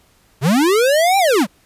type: linear two-way sweep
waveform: square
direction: up then down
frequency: 116.54 to 803 to 163 Hz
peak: -12 dBFS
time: 0.41-1.47 s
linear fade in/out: 50 ms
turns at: 1.18 s
effects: pink hiss -55 dBFS RMS until 1.65 s + resampled to 32000 Hz